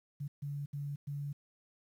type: tone bursts at uneven times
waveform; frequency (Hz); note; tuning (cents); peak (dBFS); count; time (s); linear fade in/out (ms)
sine; 143.2; D3; -43; -36; 4; 0.2-0.28 / 0.42-0.66 / 0.73-0.96 / 1.07-1.33; 10
effects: 11-bit